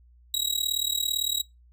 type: tone with amplitude modulation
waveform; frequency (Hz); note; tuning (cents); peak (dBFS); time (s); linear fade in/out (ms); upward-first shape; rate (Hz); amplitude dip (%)
sawtooth; 3849; B7; -45; -18; 0.34-1.42; 2; sine; 37.8; 90
effects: noise-tail reverb RT60 0.2 s tail -23 dB re dry + added 60 Hz sine -53 dBFS peak until 1.72 s